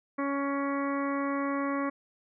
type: harmonic tone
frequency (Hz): 279.2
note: C#4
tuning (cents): +13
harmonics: 1 / 2 / 3 / 4 / 5 / 6 / 7 / 8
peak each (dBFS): -30 / -35 / -44 / -34 / -43 / -45 / -42 / -46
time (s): 0.18-1.9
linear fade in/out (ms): 10
effects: none